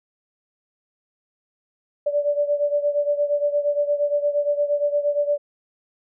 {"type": "beating tone pair", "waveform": "sine", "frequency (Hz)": [580, 588.6], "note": ["D5", "D5"], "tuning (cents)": [-22, 4], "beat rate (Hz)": 8.6, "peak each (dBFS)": [-20, -24], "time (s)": [2.06, 5.38], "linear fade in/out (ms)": 10, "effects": []}